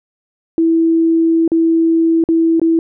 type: tone with dropouts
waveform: sine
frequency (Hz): 328.4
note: E4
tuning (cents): -6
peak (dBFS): -9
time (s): 0.58-2.79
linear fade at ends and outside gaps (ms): 1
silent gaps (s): 1.478-1.518 / 2.239-2.288 / 2.597-2.616
effects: none